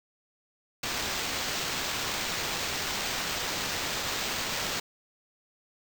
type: noise with sample-and-hold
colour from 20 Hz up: white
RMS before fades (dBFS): -32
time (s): 0.83-4.8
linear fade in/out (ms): 5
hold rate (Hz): 11025
effects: none